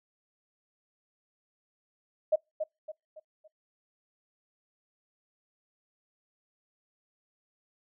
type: tone with echo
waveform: sine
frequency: 622 Hz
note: D#5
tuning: 1 cent flat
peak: -20 dBFS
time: 2.32-2.36 s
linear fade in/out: 10 ms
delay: 280 ms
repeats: 4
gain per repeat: -8 dB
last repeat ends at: 3.48 s
effects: noise-tail reverb RT60 0.2 s tail -25 dB re dry